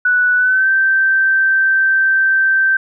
sine tone with pitch glide, 1480 to 1558.1 Hz, F#6 to G6, 0 to -11 cents, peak -10 dBFS, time 0.05-2.77 s, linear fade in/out 5 ms, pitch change +89 cents, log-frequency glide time 0.36-0.69 s, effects none

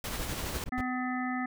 pink noise with tremolo, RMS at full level -35 dBFS, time 0.04-0.64 s, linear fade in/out 2 ms, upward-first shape sine, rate 12 Hz, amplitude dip 30%
brown noise bursts, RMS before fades -35 dBFS, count 6, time 0.19-0.811 s, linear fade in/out 5 ms, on 36 ms, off 81 ms
harmonic tone, 252.7 Hz, B3, 40 cents sharp, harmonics 1 / 3 / 5 / 7 / 8, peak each -32 / -37 / -39 / -40 / -41 dBFS, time 0.72-1.46 s, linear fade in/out 5 ms
effects none

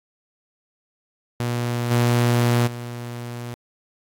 sawtooth tone with level steps, 119.9 Hz, A#2, 49 cents sharp, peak -18 / -12 / -26 dBFS, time 1.4-3.54 s, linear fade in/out 0 ms, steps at 1.9 / 2.66 s, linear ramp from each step 20 ms, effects AAC 64 kbps

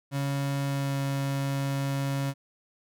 35% pulse tone with pitch glide, 139.4 to 138.04 Hz, C#3 to C#3, +10 to -7 cents, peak -25 dBFS, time 0.11-2.34 s, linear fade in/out 50 ms, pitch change -17 cents, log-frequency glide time 0.65-0.97 s, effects none

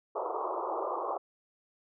white band-pass noise, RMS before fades -34 dBFS, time 0.15-1.18 s, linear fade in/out 10 ms, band 340 to 1200 Hz, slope 96 dB/octave, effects none

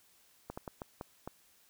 slowing click train, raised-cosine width 1 ms, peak -26 dBFS, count 6, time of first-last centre 0.5-1.276 s, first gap 75 ms, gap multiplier 1.37, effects white hiss -66 dBFS RMS until 1.69 s

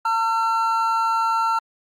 triangle tone pair together, 905 / 1356 Hz, A5 / E6, +48 / +49 cents, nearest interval perfect fifth, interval 701 cents, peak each -19 / -19 dBFS, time 0.05-1.59 s, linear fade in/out 5 ms, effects Opus 48 kbps

